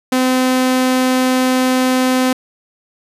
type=tone; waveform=sawtooth; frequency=256.5 Hz; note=C4; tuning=34 cents flat; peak=-8 dBFS; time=0.12-2.33 s; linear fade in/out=5 ms; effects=resampled to 32000 Hz